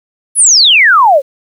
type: exponential sweep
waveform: sine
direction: down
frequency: 11060 to 510 Hz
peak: -3 dBFS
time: 0.35-1.22 s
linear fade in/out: 50 ms
effects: 7-bit